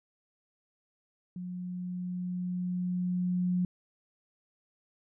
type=tone with level ramp; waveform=sine; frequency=180 Hz; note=F#3; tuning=47 cents flat; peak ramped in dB=-36 to -25 dBFS; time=1.36-3.65 s; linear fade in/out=2 ms; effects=none